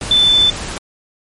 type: tone in noise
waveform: sine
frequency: 3520 Hz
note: A7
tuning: in tune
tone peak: -8 dBFS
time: 0.11-0.5 s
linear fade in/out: 2 ms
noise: pink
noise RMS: -25 dBFS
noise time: 0.01-0.78 s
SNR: +14 dB
effects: MP3 48 kbps